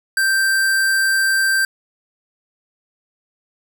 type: tone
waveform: square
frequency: 1568 Hz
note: G6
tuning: in tune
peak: -15 dBFS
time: 0.17-1.65 s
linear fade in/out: 2 ms
effects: none